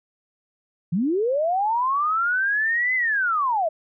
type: linear two-way sweep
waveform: sine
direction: up then down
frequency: 152.6 to 2054 to 608 Hz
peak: -19 dBFS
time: 0.92-3.69 s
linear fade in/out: 10 ms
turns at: 2.95 s
effects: none